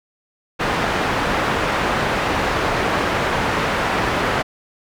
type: low-pass noise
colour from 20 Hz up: white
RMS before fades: -20 dBFS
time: 0.59-4.43 s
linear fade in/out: 20 ms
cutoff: 1500 Hz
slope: 12 dB/octave
effects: none